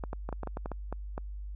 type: clicks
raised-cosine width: 1 ms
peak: -22 dBFS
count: 11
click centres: 0.038 / 0.131 / 0.29 / 0.327 / 0.433 / 0.473 / 0.571 / 0.659 / 0.717 / 0.926 / 1.179 s
effects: added 50 Hz sine -37 dBFS peak until 1.55 s